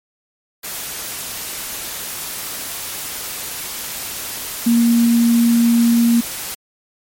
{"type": "tone in noise", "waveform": "sine", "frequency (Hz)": 234.1, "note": "A#3", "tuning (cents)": 8, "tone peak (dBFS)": -10, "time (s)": [4.66, 6.21], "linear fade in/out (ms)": 10, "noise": "white", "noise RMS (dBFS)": -27, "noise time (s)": [0.63, 6.55], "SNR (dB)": 14, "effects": ["MP3 64 kbps"]}